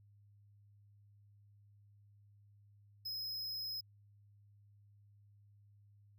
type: tone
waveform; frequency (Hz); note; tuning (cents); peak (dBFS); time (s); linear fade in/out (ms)
square; 5110; D#8; +45; -40; 3.05-3.81; 10
effects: added 102 Hz sine -62 dBFS peak until 6.18 s